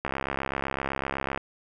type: click train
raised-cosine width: 0.5 ms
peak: -13 dBFS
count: 91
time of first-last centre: 0.05-1.375 s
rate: 67.9 Hz
effects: none

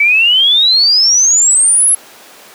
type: exponential sweep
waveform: sine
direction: up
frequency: 2265 to 11180 Hz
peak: -6 dBFS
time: 0-1.95 s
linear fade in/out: 5 ms
effects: pink hiss -37 dBFS RMS until 2.54 s + high-pass 400 Hz 12 dB/octave

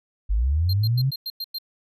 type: linear sweep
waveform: sine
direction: up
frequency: 45.59 to 139.2 Hz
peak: -18 dBFS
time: 0.29-1.11 s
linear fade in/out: 20 ms
type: tone bursts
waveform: square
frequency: 4186 Hz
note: C8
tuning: in tune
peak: -28 dBFS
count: 7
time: 0.69-1.585 s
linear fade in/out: 5 ms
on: 43 ms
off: 99 ms
effects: none

